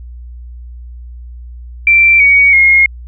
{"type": "tone with pitch steps", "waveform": "sine", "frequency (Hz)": [2349, 2247, 2149], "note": ["D7", "C#7", "C7"], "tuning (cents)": [0, 23, 46], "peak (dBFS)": -4, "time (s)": [1.87, 2.86], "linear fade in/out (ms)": 2, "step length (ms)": 330, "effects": ["added 60 Hz sine -27 dBFS peak until 3.07 s"]}